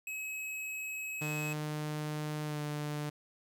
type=tone; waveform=square; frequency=2561 Hz; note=D#7; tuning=49 cents sharp; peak=-38 dBFS; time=0.07-1.53 s; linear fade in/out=2 ms
type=tone with pitch glide; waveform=sawtooth; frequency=151.5 to 148.73 Hz; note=D#3 to D3; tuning=-46 to +22 cents; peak=-31 dBFS; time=1.21-3.1 s; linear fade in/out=10 ms; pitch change=-32 cents; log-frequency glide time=2.45-2.61 s
effects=none